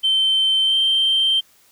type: tone with pitch glide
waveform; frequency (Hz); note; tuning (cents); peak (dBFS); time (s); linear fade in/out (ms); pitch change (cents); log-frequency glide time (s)
sine; 3100 to 3136; G7 to G7; -20 to 0; -13; 0.03-1.41; 20; +20; 0.64-0.76
effects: tanh soft clip ceiling -11 dBFS + white hiss -55 dBFS RMS until 1.71 s